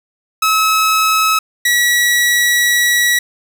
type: tone pair in turn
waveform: sawtooth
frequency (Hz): 1290 / 1932.8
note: E6 / B6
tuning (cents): -38 / -38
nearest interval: perfect fifth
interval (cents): 700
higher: second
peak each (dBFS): -7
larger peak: neither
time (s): 0.42-1.39 / 1.65-3.19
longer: second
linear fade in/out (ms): 5
effects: none